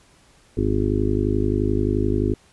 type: harmonic tone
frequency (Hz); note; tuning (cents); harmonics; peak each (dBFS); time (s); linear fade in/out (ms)
51.5; G#1; -14; 1 / 2 / 3 / 4 / 5 / 6 / 7 / 8; -25 / -24 / -34 / -33 / -25 / -28 / -25 / -27; 0.57-2.34; 5
effects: pink hiss -55 dBFS RMS until 2.52 s + resampled to 24000 Hz